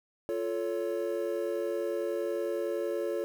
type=chord; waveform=triangle; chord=F augmented; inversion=none; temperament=equal with one note detuned; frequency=349.2 / 440 / 559.8 Hz; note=F4 / A4 / C#5; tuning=0 / 0 / +17 cents; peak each=-32 dBFS; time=0.29-3.24 s; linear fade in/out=0 ms; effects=9-bit